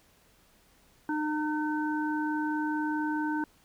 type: harmonic tone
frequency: 304.1 Hz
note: D#4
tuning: 40 cents flat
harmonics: 1 / 3 / 5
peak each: -29 / -34 / -36 dBFS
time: 1.09-3.44 s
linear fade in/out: 2 ms
effects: pink hiss -63 dBFS RMS until 3.64 s